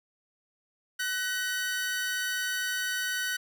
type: tone pair together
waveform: sawtooth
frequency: 1501.4 / 1897 Hz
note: F#6 / A#6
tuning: +25 / +30 cents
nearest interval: major third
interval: 405 cents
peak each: -26 / -33 dBFS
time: 0.99-3.37 s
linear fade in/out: 10 ms
effects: none